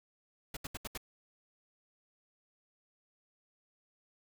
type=noise bursts; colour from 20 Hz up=pink; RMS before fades=-40 dBFS; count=5; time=0.54-0.976 s; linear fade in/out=5 ms; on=28 ms; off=74 ms; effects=none